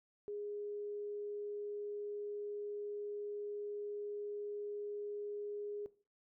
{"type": "tone", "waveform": "sine", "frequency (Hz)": 412.9, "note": "G#4", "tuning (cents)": -10, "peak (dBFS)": -40, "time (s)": [0.28, 5.86], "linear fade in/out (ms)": 0, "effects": ["noise-tail reverb RT60 0.4 s tail -17 dB re dry"]}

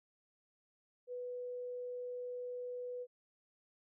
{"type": "tone", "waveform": "sine", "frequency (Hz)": 493.9, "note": "B4", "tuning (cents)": 0, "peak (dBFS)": -40, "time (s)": [1.07, 3.07], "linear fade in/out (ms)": 50, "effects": []}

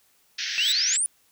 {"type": "band-pass noise", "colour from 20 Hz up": "white", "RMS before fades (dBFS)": -30, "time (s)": [0.38, 0.97], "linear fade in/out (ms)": 10, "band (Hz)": [1500, 6000], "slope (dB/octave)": 96}
{"type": "tone with exponential growth", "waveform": "30% pulse", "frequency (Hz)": 3902, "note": "B7", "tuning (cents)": -22, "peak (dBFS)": -18, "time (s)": [0.48, 0.72], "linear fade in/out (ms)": 1, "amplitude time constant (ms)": 51}
{"type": "exponential sweep", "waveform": "sine", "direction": "up", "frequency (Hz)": [2602, 9956], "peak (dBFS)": -21, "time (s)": [0.58, 1.06], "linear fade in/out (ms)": 0}
{"effects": ["white hiss -63 dBFS RMS until 1.31 s"]}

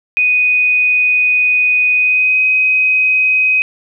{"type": "tone with pitch glide", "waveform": "sine", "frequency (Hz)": [2489, 2519], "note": ["D#7", "D#7"], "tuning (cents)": [0, 21], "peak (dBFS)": -9, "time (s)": [0.17, 3.62], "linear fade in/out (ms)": 0, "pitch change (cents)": 21, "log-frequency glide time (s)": [1.93, 2.41], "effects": []}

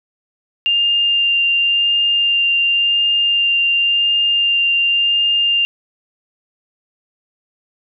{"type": "tone with vibrato", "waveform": "sine", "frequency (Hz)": 2798, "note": "F7", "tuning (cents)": 3, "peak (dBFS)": -12, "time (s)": [0.66, 5.65], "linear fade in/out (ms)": 0, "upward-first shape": "sine", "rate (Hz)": 0.92, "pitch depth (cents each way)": 8, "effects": []}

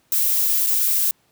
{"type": "noise with dropouts", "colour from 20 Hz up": "violet", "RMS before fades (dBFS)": -19, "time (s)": [0.12, 1.11], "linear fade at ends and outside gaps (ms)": 1, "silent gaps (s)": [0.664, 0.669], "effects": ["pink hiss -62 dBFS RMS until 1.31 s", "high-pass 100 Hz 12 dB/octave"]}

